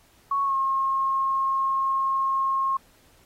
sine tone with pitch glide, 1108.7 to 1076.5 Hz, C#6 to C6, 0 to +49 cents, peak -21 dBFS, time 0.31-2.77 s, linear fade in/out 5 ms, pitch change -51 cents, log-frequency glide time 0.44-0.55 s, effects pink hiss -59 dBFS RMS until 3.25 s + AAC 48 kbps

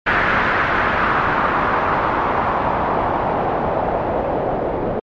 white noise with low-pass filter sweep, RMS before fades -18 dBFS, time 0.06-5 s, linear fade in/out 10 ms, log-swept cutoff 1700 to 570 Hz, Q 1.9, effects low-pass 3000 Hz 12 dB/octave + MP3 48 kbps

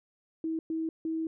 sine tone bursts at uneven times, 322.4 Hz, E4, 38 cents flat, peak -29 dBFS, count 3, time 0.44-0.59 / 0.7-0.89 / 1.05-1.27 s, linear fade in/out 2 ms, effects none

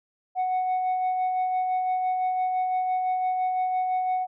sine tone with tremolo, 740 Hz, F#5, in tune, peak -19 dBFS, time 0.35-4.27 s, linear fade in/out 50 ms, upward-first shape sine, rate 5.9 Hz, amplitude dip 35%, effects tanh soft clip ceiling -21 dBFS

